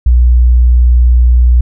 sine tone, 60.7 Hz, B1, 29 cents flat, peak -3 dBFS, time 0.06-1.61 s, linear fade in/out 5 ms, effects none

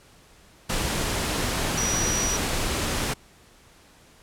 sine tone in noise, 5820 Hz, F#8, 29 cents flat, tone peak -25 dBFS, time 1.77-2.37 s, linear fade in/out 10 ms, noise pink, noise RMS -26 dBFS, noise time 0.69-3.14 s, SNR -2 dB, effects pink hiss -54 dBFS RMS until 4.22 s + low-pass 11000 Hz 12 dB/octave

